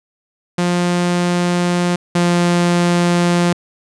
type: tone pair in turn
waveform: sawtooth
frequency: 176.1 / 174.28 Hz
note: F3 / F3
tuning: +15 / -3 cents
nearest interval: unison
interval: 18 cents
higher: first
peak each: -10 / -8 dBFS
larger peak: second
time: 0.58-1.96 / 2.15-3.53 s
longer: neither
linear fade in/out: 5 ms
effects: resampled to 22050 Hz

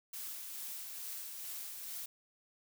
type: noise with tremolo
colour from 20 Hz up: blue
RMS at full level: -43 dBFS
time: 0.13-2.06 s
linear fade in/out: 5 ms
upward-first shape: sine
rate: 2.3 Hz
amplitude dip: 30%
effects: none

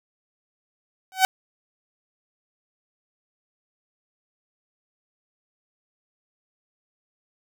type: tone with exponential growth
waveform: sawtooth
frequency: 756 Hz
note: F#5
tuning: 37 cents sharp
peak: -7 dBFS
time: 1.12-1.25 s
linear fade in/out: 0 ms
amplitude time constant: 28 ms
effects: none

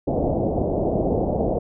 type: low-pass noise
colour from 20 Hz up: white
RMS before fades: -22 dBFS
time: 0.07-1.59 s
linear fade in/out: 10 ms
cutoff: 700 Hz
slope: 48 dB/octave
effects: none

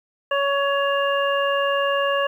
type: harmonic tone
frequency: 560 Hz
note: C#5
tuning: 18 cents sharp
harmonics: 1 / 2 / 3 / 5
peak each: -21 / -24 / -26 / -28 dBFS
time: 0.31-2.27 s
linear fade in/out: 5 ms
effects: 9-bit

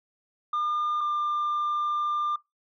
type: tone pair in turn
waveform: sine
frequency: 1206 / 1195.6 Hz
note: D6 / D6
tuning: +46 / +31 cents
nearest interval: unison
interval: 15 cents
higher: first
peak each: -22 dBFS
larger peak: neither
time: 0.53-1.01 / 1.01-2.36 s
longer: second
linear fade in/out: 5 ms
effects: noise-tail reverb RT60 0.2 s tail -25 dB re dry + tanh soft clip ceiling -23 dBFS

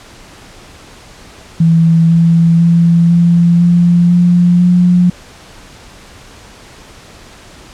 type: tone with pitch steps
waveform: sine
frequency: 164.81 / 166.92 / 169.05 / 171.21 / 173.4 / 175.62 / 177.87 Hz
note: E3 / E3 / E3 / F3 / F3 / F3 / F3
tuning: 0 / +22 / +44 / -34 / -12 / +10 / +32 cents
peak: -5 dBFS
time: 1.6-5.1 s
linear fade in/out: 5 ms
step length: 500 ms
effects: pink hiss -37 dBFS RMS until 7.73 s + low-pass 8000 Hz 12 dB/octave

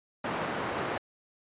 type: band-pass noise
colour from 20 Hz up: white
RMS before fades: -33 dBFS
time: 0.24-0.98 s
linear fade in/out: 5 ms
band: 120 to 1200 Hz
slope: 12 dB/octave
effects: resampled to 8000 Hz

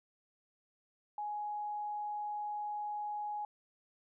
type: tone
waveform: sine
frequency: 835 Hz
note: G#5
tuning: 9 cents sharp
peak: -36 dBFS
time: 1.18-3.45 s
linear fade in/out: 2 ms
effects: none

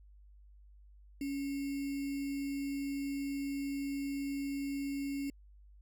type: tone with sample-and-hold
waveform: sine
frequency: 279 Hz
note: C#4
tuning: 11 cents sharp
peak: -34 dBFS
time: 1.21-5.3 s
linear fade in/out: 2 ms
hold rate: 2450 Hz
effects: added 50 Hz sine -55 dBFS peak until 5.81 s + AAC 64 kbps

